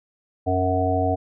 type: harmonic tone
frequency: 92.5 Hz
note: F#2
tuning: in tune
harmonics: 1 / 3 / 5 / 7 / 8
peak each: -24 / -26 / -27 / -25 / -24 dBFS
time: 0.46-1.16 s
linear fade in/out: 20 ms
effects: none